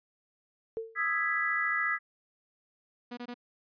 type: tone with exponential decay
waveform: sine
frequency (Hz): 449.7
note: A4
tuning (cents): +38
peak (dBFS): -29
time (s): 0.77-1.04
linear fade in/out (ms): 0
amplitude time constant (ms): 57
type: chord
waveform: sine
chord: E major seventh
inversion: third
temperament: equal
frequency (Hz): 1244.5 / 1318.5 / 1661.2 / 1975.5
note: D#6 / E6 / G#6 / B6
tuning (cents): 0 / 0 / 0 / 0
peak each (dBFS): -35 / -35 / -32 / -30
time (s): 0.95-1.99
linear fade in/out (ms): 50
type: tone bursts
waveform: sawtooth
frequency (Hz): 242.7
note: B3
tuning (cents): -30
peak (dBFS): -34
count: 3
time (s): 3.11-3.343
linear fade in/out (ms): 10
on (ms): 63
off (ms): 22
effects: resampled to 11025 Hz